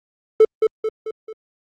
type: tone with echo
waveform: triangle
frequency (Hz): 437.7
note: A4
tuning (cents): -9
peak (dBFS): -4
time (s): 0.4-0.45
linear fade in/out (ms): 5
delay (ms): 220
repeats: 4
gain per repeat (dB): -6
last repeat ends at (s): 1.33
effects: tanh soft clip ceiling -2 dBFS + Opus 24 kbps